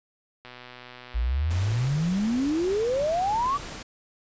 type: click train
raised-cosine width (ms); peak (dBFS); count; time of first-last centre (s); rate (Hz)
0.3; -27; 177; 0.45-1.869; 124
type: exponential sweep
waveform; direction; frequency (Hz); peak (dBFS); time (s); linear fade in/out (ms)
sine; up; 52.6 to 1177; -22; 1.14-3.58; 20
type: noise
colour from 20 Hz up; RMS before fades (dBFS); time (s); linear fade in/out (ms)
pink; -38; 1.5-3.83; 10
effects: resampled to 16000 Hz